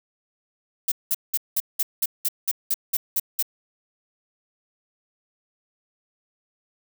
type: noise bursts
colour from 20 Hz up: violet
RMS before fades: -22 dBFS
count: 12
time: 0.88-3.426 s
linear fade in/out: 5 ms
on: 38 ms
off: 190 ms
effects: none